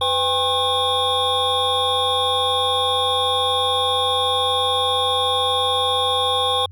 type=tone cluster; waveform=triangle; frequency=505 / 802 / 1081 / 3366 / 3637 Hz; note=B4 / G5 / C#6 / G#7 / A#7; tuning=+39 / +39 / -44 / +23 / -43 cents; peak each=-22 dBFS; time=0.01-6.66 s; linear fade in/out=5 ms; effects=added 91 Hz sine -37 dBFS peak until 6.71 s